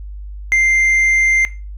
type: tone with tanh clipping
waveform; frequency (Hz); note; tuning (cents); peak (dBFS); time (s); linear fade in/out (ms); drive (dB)
triangle; 2093; C7; 0; -11; 0.52-1.45; 0; 8
effects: noise-tail reverb RT60 0.3 s tail -17 dB re dry + added 50 Hz sine -27 dBFS peak until 1.77 s